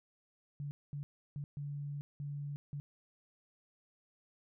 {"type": "tone bursts at uneven times", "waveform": "sine", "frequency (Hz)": 143.8, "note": "D3", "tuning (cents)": -36, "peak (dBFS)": -38, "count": 6, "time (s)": [[0.6, 0.71], [0.93, 1.03], [1.36, 1.44], [1.57, 2.01], [2.2, 2.56], [2.73, 2.8]], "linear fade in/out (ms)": 0, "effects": []}